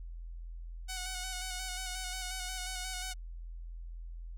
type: tone with vibrato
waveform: 5% pulse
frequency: 740 Hz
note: F#5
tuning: in tune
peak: -26 dBFS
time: 0.88-3.14 s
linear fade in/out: 20 ms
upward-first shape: square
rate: 5.6 Hz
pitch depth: 23 cents each way
effects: added 42 Hz sine -41 dBFS peak until 4.37 s